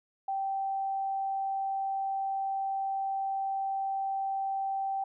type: tone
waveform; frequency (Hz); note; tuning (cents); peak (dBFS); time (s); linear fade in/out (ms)
sine; 779; G5; -11; -29; 0.28-5.04; 5
effects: none